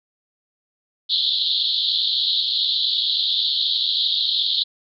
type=band-pass noise; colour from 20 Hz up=white; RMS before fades=-21 dBFS; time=1.09-4.64 s; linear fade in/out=20 ms; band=3300 to 4300 Hz; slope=96 dB/octave; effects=none